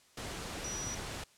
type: tone in noise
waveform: sine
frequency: 5840 Hz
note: F#8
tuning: 24 cents flat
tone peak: -38 dBFS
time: 0.64-0.95 s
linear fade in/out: 5 ms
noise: pink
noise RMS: -41 dBFS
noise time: 0.17-1.24 s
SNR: 0 dB
effects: white hiss -64 dBFS RMS until 1.37 s + low-pass 9000 Hz 12 dB/octave